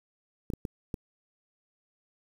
clicks, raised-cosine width 3 ms, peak -20 dBFS, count 4, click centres 0.502 / 0.536 / 0.652 / 0.942 s, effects 8-bit

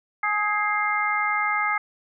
harmonic tone with a mistuned harmonic, 420 Hz, G#4, 19 cents sharp, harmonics 2 / 3 / 4 / 5, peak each -28 / -25 / -30 / -25 dBFS, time 0.23-1.78 s, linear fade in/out 5 ms, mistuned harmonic 4, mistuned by -33 cents, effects none

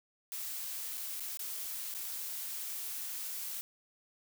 blue noise with dropouts, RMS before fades -40 dBFS, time 0.32-3.61 s, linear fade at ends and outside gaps 0 ms, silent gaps 0.973-0.977 / 1.198-1.205 / 1.372-1.393 / 1.94-1.948 s, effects none

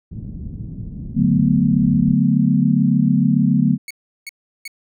white low-pass noise, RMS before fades -30 dBFS, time 0.11-2.15 s, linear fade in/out 10 ms, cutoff 200 Hz, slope 24 dB/octave
sine chord, B minor seventh, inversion first, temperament equal, 146.83 / 185 / 220 / 246.9 Hz, D3 / F#3 / A3 / B3, 0 / 0 / 0 / 0 cents, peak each -18 dBFS, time 1.14-3.78 s, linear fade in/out 50 ms
sawtooth tone bursts, 2217 Hz, C#7, in tune, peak -25 dBFS, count 3, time 3.88-4.678 s, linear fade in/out 2 ms, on 26 ms, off 360 ms
effects none

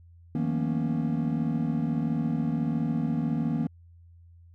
triangle tone cluster, 159 / 180.5 / 223.4 / 237.5 / 277.4 Hz, D#3 / F#3 / A3 / A#3 / C#4, +38 / -43 / +27 / +33 / +1 cents, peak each -27 / -35 / -33 / -27 / -31 dBFS, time 0.35-3.67 s, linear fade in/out 2 ms, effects added 85 Hz sine -50 dBFS peak until 4.54 s

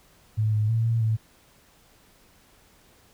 sine tone with pitch steps, 108.3 / 106.8 / 113.5 / 114.8 / 110.6 Hz, A2 / G#2 / A#2 / A#2 / A2, -27 / +49 / -46 / -26 / +9 cents, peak -20 dBFS, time 0.37-1.17 s, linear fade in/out 20 ms, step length 160 ms, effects pink hiss -58 dBFS RMS until 3.13 s

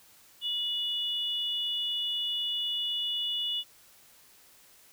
sine tone pair together, 2916 / 3468 Hz, F#7 / A7, -26 / -26 cents, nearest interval minor third, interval 300 cents, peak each -31 / -32 dBFS, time 0.41-3.64 s, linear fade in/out 50 ms, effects white hiss -58 dBFS RMS until 4.92 s

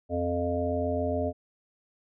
harmonic tone, 87.31 Hz, F2, in tune, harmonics 1 / 3 / 5 / 7 / 8, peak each -32 / -32 / -33 / -30 / -36 dBFS, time 0.09-1.33 s, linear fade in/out 50 ms, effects none

